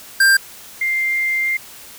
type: tone pair in turn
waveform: square / sine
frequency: 1586 / 2099 Hz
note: G6 / C7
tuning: +20 / +5 cents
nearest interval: perfect fourth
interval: 485 cents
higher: second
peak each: -10 / -16 dBFS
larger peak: first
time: 0.2-0.37 / 0.81-1.57 s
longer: second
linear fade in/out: 5 ms
effects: white hiss -39 dBFS RMS until 1.98 s

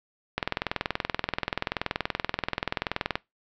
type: click train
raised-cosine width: 0.3 ms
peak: -9 dBFS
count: 59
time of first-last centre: 0.38-3.155 s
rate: 20.9 Hz
effects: noise-tail reverb RT60 0.2 s tail -22 dB re dry + low-pass 5000 Hz 12 dB/octave

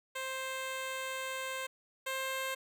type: tone pair in turn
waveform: 10% pulse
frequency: 525 / 528.3 Hz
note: C5 / C5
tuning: +6 / +17 cents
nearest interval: unison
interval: 11 cents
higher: second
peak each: -28 / -26 dBFS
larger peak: second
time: 0.15-1.67 / 2.06-2.55 s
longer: first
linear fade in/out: 10 ms
effects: none

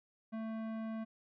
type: tone with tanh clipping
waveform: sine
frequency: 222.2 Hz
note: A3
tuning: 17 cents sharp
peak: -40 dBFS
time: 0.32-1.05 s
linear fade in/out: 20 ms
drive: 16 dB
effects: none

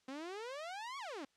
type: exponential two-way sweep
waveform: sawtooth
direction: up then down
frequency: 255.4 to 1148 to 255.4 Hz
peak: -39 dBFS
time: 0.08-1.25 s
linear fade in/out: 5 ms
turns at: 0.98 s
effects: white hiss -75 dBFS RMS until 1.36 s + low-pass 6000 Hz 12 dB/octave

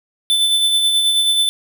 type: tone with tremolo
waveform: square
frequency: 3520 Hz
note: A7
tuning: in tune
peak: -12 dBFS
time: 0.3-1.49 s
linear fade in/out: 0 ms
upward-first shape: sine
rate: 9.3 Hz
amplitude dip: 35%
effects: none

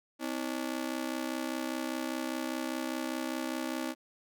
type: ring-modulated tone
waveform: sawtooth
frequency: 288.3 Hz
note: D4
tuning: 32 cents flat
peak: -26 dBFS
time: 0.19-3.95 s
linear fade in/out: 50 ms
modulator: 32.5 Hz
effects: none

